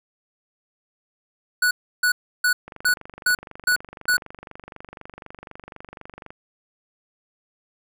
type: tone bursts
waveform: square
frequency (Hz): 1474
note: F#6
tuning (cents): -7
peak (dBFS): -17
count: 7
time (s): 1.62-4.17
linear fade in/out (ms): 5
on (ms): 90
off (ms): 320
type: click train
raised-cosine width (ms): 0.5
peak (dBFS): -23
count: 88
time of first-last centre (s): 2.68-6.305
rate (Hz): 24
effects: none

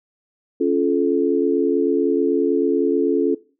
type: chord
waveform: sine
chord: Db augmented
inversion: none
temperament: just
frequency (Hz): 277.2 / 346.5 / 433.1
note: Db4 / F4 / A4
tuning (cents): 0 / -14 / -27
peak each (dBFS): -20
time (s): 0.6-3.35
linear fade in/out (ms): 10
effects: noise-tail reverb RT60 0.4 s tail -20 dB re dry

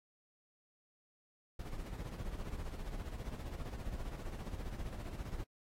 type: noise with tremolo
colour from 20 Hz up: brown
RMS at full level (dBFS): -40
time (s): 1.59-5.44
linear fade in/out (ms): 5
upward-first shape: sine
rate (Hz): 15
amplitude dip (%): 60
effects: AAC 48 kbps

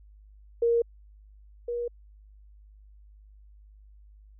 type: tone pair in turn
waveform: sine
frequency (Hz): 467.9 / 477.7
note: A#4 / A#4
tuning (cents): +6 / +42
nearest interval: unison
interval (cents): 36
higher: second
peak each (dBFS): -20 / -28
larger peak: first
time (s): 0.62-0.82 / 1.68-1.88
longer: neither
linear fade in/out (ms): 5
effects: added 51 Hz sine -50 dBFS peak until 4.39 s

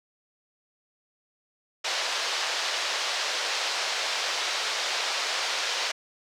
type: band-pass noise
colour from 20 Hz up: white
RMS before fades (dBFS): -29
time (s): 1.84-5.92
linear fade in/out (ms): 10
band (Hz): 480 to 5400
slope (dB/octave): 24
effects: none

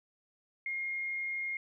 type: tone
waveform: sine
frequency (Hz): 2136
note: C7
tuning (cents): +35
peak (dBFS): -33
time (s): 0.66-1.57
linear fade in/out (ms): 2
effects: none

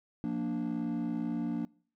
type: chord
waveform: triangle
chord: Bb major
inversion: second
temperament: equal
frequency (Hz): 174.61 / 233.1 / 293.7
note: F3 / Bb3 / D4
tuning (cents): 0 / 0 / 0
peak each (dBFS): -35 / -31 / -32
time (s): 0.24-1.65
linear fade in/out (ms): 0
effects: noise-tail reverb RT60 0.5 s tail -25 dB re dry + tanh soft clip ceiling -24 dBFS

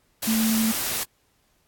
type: tone in noise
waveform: sine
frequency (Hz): 222.3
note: A3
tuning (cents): +18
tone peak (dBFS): -20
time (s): 0.27-0.72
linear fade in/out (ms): 10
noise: white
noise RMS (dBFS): -27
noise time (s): 0.22-1.04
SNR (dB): +4
effects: pink hiss -66 dBFS RMS until 1.67 s + AAC 64 kbps

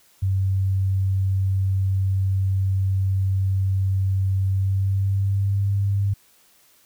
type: tone with pitch glide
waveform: sine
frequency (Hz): 96 to 99.62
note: G2 to G2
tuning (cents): -36 to +28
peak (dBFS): -18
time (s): 0.22-6.14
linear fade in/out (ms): 10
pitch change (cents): +64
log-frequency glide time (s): 4.47-5.7
effects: white hiss -57 dBFS RMS until 6.85 s

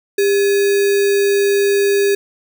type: tone with sample-and-hold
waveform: sine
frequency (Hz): 400.5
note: G4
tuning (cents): +37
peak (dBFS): -11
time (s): 0.18-2.15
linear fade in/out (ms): 5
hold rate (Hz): 2100
effects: none

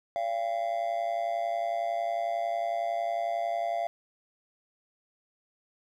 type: tone with amplitude modulation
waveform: triangle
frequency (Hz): 685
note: F5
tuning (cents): -34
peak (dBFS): -22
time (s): 0.16-3.87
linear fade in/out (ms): 0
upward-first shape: sine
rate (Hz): 111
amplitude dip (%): 80
effects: none

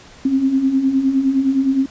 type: beating tone pair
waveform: sine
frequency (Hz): 260.2 / 269.9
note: C4 / C#4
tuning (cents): -9 / -46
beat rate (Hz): 9.7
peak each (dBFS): -21 / -14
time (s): 0.25-1.86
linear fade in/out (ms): 5
effects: pink hiss -43 dBFS RMS until 1.9 s + resampled to 16000 Hz

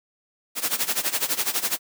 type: noise with tremolo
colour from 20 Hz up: white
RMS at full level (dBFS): -22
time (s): 0.55-1.79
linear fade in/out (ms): 50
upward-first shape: sine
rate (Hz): 12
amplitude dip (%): 85
effects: high-pass 200 Hz 12 dB/octave

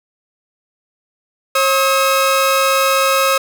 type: tone pair together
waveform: sawtooth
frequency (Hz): 540 / 1278.8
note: C#5 / D#6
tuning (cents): -45 / +47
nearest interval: octave + minor third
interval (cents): 1492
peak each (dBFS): -11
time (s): 1.55-3.38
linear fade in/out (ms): 5
effects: none

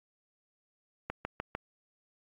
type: click train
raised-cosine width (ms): 0.5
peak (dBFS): -19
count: 4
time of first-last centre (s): 1.1-1.55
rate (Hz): 6.66
effects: AAC 64 kbps

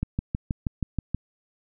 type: click train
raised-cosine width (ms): 5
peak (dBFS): -13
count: 8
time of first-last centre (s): 0.03-1.146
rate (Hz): 6.27
effects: none

